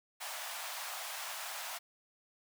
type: high-pass noise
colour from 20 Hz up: pink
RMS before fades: -42 dBFS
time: 0.2-1.79 s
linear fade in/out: 20 ms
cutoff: 640 Hz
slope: 48 dB/octave
effects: none